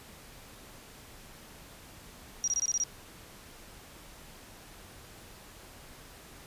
sine tone bursts, 5730 Hz, F8, 44 cents sharp, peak -26 dBFS, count 7, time 2.44-2.837 s, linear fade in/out 0 ms, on 37 ms, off 23 ms, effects pink hiss -51 dBFS RMS until 6.46 s + resampled to 32000 Hz

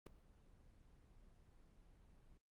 brown noise with ADSR envelope, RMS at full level -42 dBFS, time 0.06-2.38 s, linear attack 7 ms, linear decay 4 ms, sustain -24 dB, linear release 10 ms, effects noise-tail reverb RT60 0.2 s tail -23 dB re dry + Opus 32 kbps

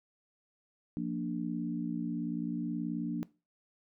sine chord, Bb major, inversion second, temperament equal, 174.61 / 233.1 / 293.7 Hz, F3 / Bb3 / D4, 0 / 0 / 0 cents, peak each -37 / -36 / -36 dBFS, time 0.97-3.23 s, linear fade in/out 0 ms, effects noise-tail reverb RT60 0.3 s tail -20 dB re dry

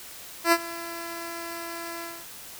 10% pulse tone with ADSR envelope, 337 Hz, E4, 38 cents sharp, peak -7 dBFS, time 0.44-2.27 s, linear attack 80 ms, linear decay 53 ms, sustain -19 dB, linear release 250 ms, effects white hiss -43 dBFS RMS until 2.59 s

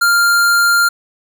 square tone, 1396.9 Hz, F6, in tune, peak -10 dBFS, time 0.01-0.89 s, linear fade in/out 10 ms, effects none

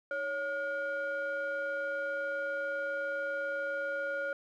triangle ring-modulated tone, 436.3 Hz, A4, 15 cents flat, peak -27 dBFS, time 0.11-4.33 s, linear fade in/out 2 ms, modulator 994 Hz, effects none

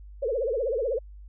sine tone with vibrato, 493.9 Hz, B4, in tune, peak -24 dBFS, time 0.22-0.99 s, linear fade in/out 10 ms, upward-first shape triangle, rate 16 Hz, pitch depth 280 cents each way, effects added 50 Hz sine -42 dBFS peak until 1.28 s

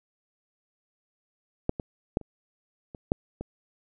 clicks, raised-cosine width 2 ms, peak -10 / -19 / -10 / -30 / -27 / -9 / -21 dBFS, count 7, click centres 1.694 / 1.798 / 2.171 / 2.213 / 2.948 / 3.119 / 3.41 s, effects none

